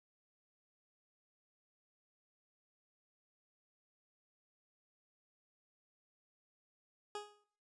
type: tone with exponential decay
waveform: 20% pulse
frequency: 415.3 Hz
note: G#4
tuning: in tune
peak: -34 dBFS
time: 7.15-7.44 s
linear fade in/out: 2 ms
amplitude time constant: 61 ms
effects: noise-tail reverb RT60 0.5 s tail -17 dB re dry + resampled to 22050 Hz